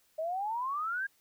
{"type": "exponential sweep", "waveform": "sine", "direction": "up", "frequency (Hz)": [617, 1644], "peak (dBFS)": -31, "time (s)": [0.18, 1.07], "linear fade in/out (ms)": 10, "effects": ["white hiss -69 dBFS RMS until 1.2 s"]}